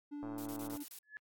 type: tone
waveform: triangle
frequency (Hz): 291.3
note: D4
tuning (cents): -14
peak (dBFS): -39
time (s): 0.11-0.84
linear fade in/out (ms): 20
type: click train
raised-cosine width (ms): 1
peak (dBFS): -34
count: 60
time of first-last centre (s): 0.23-0.762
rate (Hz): 111
type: noise bursts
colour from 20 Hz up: blue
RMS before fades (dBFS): -49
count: 6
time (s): 0.38-0.987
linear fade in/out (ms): 0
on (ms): 77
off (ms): 29
type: tone with exponential growth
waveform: sine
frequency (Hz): 1711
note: A6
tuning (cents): -49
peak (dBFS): -40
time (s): 1.03-1.17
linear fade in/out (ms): 0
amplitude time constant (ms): 29
effects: AAC 64 kbps